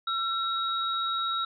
sine tone pair together, 1346 / 3807 Hz, E6 / A#7, +36 / +36 cents, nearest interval octave + tritone, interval 1800 cents, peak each -28 / -31 dBFS, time 0.07-1.45 s, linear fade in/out 5 ms, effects none

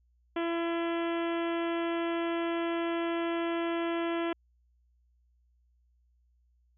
harmonic tone with a mistuned harmonic, 336.7 Hz, E4, 37 cents sharp, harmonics 1 / 2 / 3 / 4 / 5 / 6 / 7 / 8 / 9 / 10, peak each -30 / -36 / -40 / -42 / -44 / -46 / -47 / -48 / -49 / -50 dBFS, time 0.36-4.33 s, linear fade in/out 5 ms, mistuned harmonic 10, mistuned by -19 cents, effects added 60 Hz sine -65 dBFS peak until 6.77 s

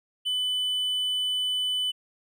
triangle tone, 3000 Hz, F#7, 23 cents sharp, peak -23 dBFS, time 0.25-1.92 s, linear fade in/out 20 ms, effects none

